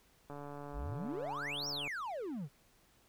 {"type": "click train", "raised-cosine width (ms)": 1, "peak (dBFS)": -33, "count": 228, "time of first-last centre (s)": [0.3, 1.876], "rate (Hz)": 144}
{"type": "exponential two-way sweep", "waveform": "triangle", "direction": "up then down", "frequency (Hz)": [38.89, 5770, 126.8], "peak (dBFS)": -36, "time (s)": [0.72, 2.49], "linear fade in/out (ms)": 50, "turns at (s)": 1.68}
{"effects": ["pink hiss -68 dBFS RMS until 3.08 s"]}